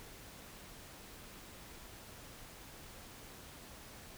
silence, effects pink hiss -53 dBFS RMS until 4.17 s

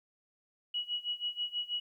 sine tone with tremolo, 2919 Hz, F#7, 24 cents flat, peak -30 dBFS, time 0.74-1.8 s, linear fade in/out 5 ms, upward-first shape sine, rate 6.2 Hz, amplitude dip 90%, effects 12-bit

